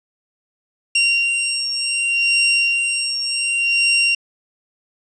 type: beating tone pair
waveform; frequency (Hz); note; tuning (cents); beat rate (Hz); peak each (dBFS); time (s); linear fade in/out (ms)
sawtooth; 2764 / 2764.67; F7 / F7; -19 / -18; 0.67; -16 / -15; 0.95-4.15; 5
effects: resampled to 22050 Hz + 8-bit